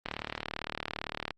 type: click train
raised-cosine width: 0.3 ms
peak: -17 dBFS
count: 48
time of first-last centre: 0.06-1.307 s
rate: 37.7 Hz
effects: Opus 24 kbps